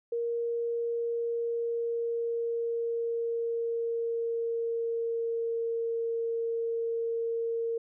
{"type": "tone with pitch glide", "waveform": "sine", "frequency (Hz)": [468.6, 460.3], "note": ["A#4", "A#4"], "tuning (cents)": [9, -22], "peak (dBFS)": -28, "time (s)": [0.12, 7.78], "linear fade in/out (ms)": 5, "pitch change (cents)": -31, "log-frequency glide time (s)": [0.37, 5.71], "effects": []}